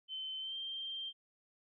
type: tone with pitch glide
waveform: sine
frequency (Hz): 3073 to 3161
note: G7 to G7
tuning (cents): -35 to +14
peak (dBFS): -39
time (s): 0.08-1.13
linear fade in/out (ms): 50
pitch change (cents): +49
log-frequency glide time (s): 0.4-0.56
effects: none